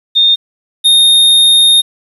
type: tone pair in turn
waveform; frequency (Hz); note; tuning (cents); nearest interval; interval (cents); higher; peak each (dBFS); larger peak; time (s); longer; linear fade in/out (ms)
sine / square; 3657 / 3687; A#7 / A#7; -34 / -20; unison; 14; second; -5; neither; 0.15-0.36 / 0.84-1.82; second; 20
effects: resampled to 32000 Hz + 7-bit